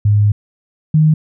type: tone pair in turn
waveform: sine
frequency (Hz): 103.83 / 155.26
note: G#2 / D#3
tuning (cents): 0 / -3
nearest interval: perfect fifth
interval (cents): 697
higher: second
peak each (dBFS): -8 / -7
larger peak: second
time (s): 0.05-0.32 / 0.94-1.14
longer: first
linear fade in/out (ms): 5
effects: none